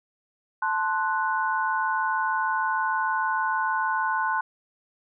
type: chord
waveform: sine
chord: F# diminished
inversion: first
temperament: equal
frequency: 880 / 1046.5 / 1480 Hz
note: A5 / C6 / F#6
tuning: 0 / 0 / 0 cents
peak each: -27 dBFS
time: 0.62-4.41 s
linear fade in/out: 5 ms
effects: none